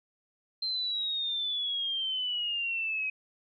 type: exponential sweep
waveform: sine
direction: down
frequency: 4146 to 2525 Hz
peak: -29 dBFS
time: 0.62-3.1 s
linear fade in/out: 5 ms
effects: none